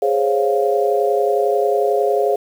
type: chord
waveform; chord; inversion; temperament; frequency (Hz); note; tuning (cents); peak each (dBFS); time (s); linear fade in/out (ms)
sine; Db major seventh; second; equal; 415.3 / 523.3 / 554.4 / 698.5; Ab4 / C5 / Db5 / F5; 0 / 0 / 0 / 0; -17 / -22 / -21 / -20; 0.02-2.36; 5
effects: 7-bit

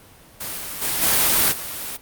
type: noise with level steps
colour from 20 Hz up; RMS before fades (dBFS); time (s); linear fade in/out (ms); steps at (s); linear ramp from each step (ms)
white; -29 / -31 / -23 / -17 / -30; 0.4-1.97; 10; 0.57 / 0.81 / 1.01 / 1.51; 20
effects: pink hiss -48 dBFS RMS until 2.01 s + Opus 32 kbps

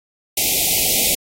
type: band-stop noise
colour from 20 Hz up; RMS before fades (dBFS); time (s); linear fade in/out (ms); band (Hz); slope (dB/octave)
white; -17; 0.37-1.15; 5; 810 to 2100; 96
effects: AAC 48 kbps

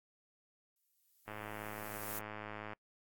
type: noise with exponential growth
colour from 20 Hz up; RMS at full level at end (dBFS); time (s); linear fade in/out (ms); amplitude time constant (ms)
violet; -40; 0.76-2.19; 2; 310
type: click train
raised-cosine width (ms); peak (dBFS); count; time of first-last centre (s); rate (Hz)
0.5; -29; 155; 1.28-2.733; 106
effects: noise-tail reverb RT60 0.1 s tail -25 dB re dry + AAC 64 kbps

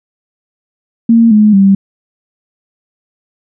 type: tone with pitch steps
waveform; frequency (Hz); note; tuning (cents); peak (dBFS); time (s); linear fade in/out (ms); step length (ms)
sine; 229.9 / 212 / 195.57; A#3 / G#3 / G3; -24 / +36 / -4; -3; 1.09-1.75; 5; 220
effects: none

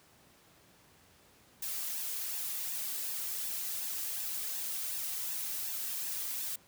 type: noise with flanger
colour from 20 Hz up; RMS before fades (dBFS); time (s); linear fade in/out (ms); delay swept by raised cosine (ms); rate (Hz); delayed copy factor
blue; -37; 1.62-6.56; 5; 1.1 to 2.6; 2.7; +0.55
effects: pink hiss -62 dBFS RMS until 6.67 s + high-pass 80 Hz 12 dB/octave

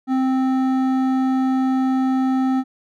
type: tone with hard clipping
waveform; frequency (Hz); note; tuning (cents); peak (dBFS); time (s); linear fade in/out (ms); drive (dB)
triangle; 261.6; C4; 0; -18; 0.07-2.64; 50; 14
effects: none

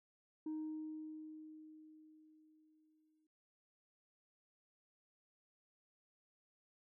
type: tone with exponential decay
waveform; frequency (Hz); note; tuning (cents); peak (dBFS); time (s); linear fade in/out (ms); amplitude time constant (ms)
sine; 311.1; D#4; 0; -37; 0.46-3.27; 5; 610
effects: noise-tail reverb RT60 0.4 s tail -26 dB re dry + tanh soft clip ceiling -38 dBFS

